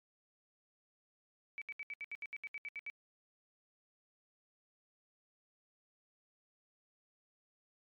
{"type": "tone bursts", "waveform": "sine", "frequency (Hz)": 2294, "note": "D7", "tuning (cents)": -41, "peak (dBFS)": -40, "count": 13, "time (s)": [1.58, 2.9], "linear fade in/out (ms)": 0, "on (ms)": 36, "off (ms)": 71, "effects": ["MP3 96 kbps"]}